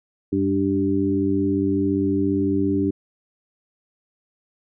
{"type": "harmonic tone with a mistuned harmonic", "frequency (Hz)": 97.6, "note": "G2", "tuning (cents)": -7, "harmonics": [1, 2, 3, 4], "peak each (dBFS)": [-28, -26, -20, -25], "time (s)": [0.32, 2.91], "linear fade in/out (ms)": 10, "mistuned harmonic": 2, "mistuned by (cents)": 27, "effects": []}